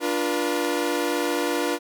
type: chord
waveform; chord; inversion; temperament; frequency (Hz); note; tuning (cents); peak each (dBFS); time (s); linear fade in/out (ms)
sawtooth; B diminished; first; equal with one note detuned; 293.7 / 349.2 / 481.8; D4 / F4 / B4; 0 / 0 / -43; -23; 0-1.79; 50
effects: none